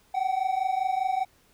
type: tone pair together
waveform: triangle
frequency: 746 / 771 Hz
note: F#5 / G5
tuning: +14 / -29 cents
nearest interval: minor second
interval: 57 cents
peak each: -25 dBFS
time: 0.14-1.25 s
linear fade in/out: 10 ms
effects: pink hiss -62 dBFS RMS until 1.53 s